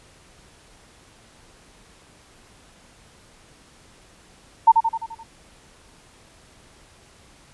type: tone with echo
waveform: sine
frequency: 907 Hz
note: A#5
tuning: 48 cents flat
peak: -7 dBFS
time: 4.67-4.72 s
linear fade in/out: 10 ms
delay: 86 ms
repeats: 6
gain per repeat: -5 dB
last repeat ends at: 5.236 s
effects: pink hiss -52 dBFS RMS until 7.53 s + resampled to 24000 Hz